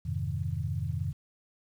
sine chord, F minor seventh, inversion none, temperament equal, 87.31 / 103.83 / 130.81 / 155.56 Hz, F2 / Ab2 / C3 / Eb3, 0 / 0 / 0 / 0 cents, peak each -34 / -35 / -35 / -36 dBFS, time 0.05-1.13 s, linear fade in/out 10 ms, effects 10-bit

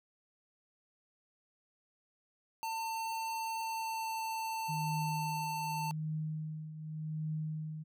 square tone with pitch glide, 899 to 892.8 Hz, A5 to A5, +37 to +25 cents, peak -36 dBFS, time 2.63-5.91 s, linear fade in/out 0 ms, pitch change -12 cents, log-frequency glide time 3.57-4.18 s
sine tone with tremolo, 155.56 Hz, D#3, in tune, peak -33 dBFS, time 4.68-7.84 s, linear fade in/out 20 ms, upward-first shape triangle, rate 0.85 Hz, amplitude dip 70%
effects none

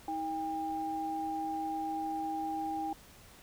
sine tone pair together, 317.7 / 801 Hz, D#4 / G5, +36 / +37 cents, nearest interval octave + major third, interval 1601 cents, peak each -38 / -34 dBFS, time 0.08-2.93 s, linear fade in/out 2 ms, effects pink hiss -56 dBFS RMS until 3.42 s

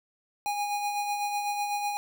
square tone with tremolo, 821 Hz, G#5, 20 cents flat, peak -27 dBFS, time 0.46-1.97 s, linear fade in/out 0 ms, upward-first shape sine, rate 8 Hz, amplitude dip 40%, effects none

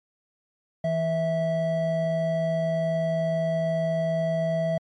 triangle tone pair together, 163.67 / 654 Hz, E3 / E5, -12 / -14 cents, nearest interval 2 octaves, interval 2398 cents, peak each -25 / -22 dBFS, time 0.84-4.78 s, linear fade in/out 5 ms, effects MP3 48 kbps

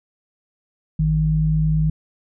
sine tone pair together, 54.93 / 155.56 Hz, A1 / D#3, -2 / 0 cents, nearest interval octave + tritone, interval 1802 cents, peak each -22 / -16 dBFS, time 0.99-1.9 s, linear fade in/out 5 ms, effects none

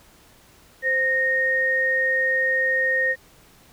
sine tone pair together, 520 / 1853.1 Hz, C5 / A#6, -11 / -11 cents, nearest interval octave + minor seventh, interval 2200 cents, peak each -26 / -19 dBFS, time 0.82-3.16 s, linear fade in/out 50 ms, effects pink hiss -53 dBFS RMS until 3.72 s

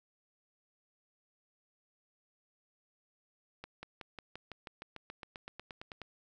accelerating click train, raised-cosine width 0.3 ms, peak -28 dBFS, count 18, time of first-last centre 3.64-6.017 s, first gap 190 ms, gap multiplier 0.96, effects none

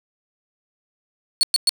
35% pulse tone bursts, 4400 Hz, C#8, 14 cents flat, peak -12 dBFS, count 3, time 1.41-1.693 s, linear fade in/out 0 ms, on 21 ms, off 110 ms, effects none

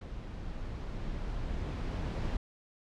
brown noise with level ramp, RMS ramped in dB -42 to -32 dBFS, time 0.01-2.37 s, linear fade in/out 5 ms, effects low-pass 5000 Hz 12 dB/octave

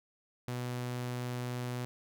sawtooth tone, 123.47 Hz, B2, in tune, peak -31 dBFS, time 0.48-1.85 s, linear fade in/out 0 ms, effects none

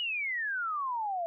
sine exponential sweep, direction down, 2960 to 659.3 Hz, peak -30 dBFS, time 0-1.26 s, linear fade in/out 0 ms, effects none

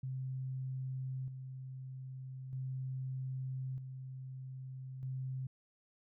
sine tone with tremolo, 130.81 Hz, C3, in tune, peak -37 dBFS, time 0.03-5.47 s, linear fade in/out 5 ms, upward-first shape square, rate 0.4 Hz, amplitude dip 50%, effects none

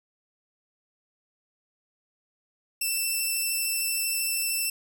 5% pulse tone with vibrato, 2669 Hz, E7, 21 cents sharp, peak -17 dBFS, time 2.81-4.7 s, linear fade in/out 5 ms, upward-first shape sine, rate 13 Hz, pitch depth 15 cents each way, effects none

